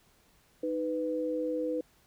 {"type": "tone pair together", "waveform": "sine", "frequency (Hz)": [311.1, 497.6], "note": ["D#4", "B4"], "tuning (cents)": [0, 13], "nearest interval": "minor sixth", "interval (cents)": 813, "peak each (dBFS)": [-33, -31], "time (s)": [0.63, 1.81], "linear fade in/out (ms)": 5, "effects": ["pink hiss -65 dBFS RMS until 2.06 s"]}